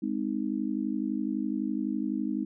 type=chord; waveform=sine; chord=Ab major; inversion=none; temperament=just; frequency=207.7 / 259.6 / 311.5 Hz; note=Ab3 / C4 / Eb4; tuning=0 / -13 / +2 cents; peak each=-32 dBFS; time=0.02-2.45 s; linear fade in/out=10 ms; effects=none